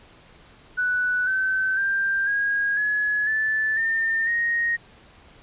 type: tone with pitch steps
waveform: sine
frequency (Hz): 1484 / 1533.7 / 1585 / 1638.1 / 1692.9 / 1749.6 / 1808.1 / 1868.6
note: F#6 / G6 / G6 / G#6 / G#6 / A6 / A6 / A#6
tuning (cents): +5 / -38 / +19 / -24 / +33 / -10 / +47 / +4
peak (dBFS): -20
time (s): 0.77-4.77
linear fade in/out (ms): 20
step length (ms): 500
effects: pink hiss -51 dBFS RMS until 5.42 s + resampled to 8000 Hz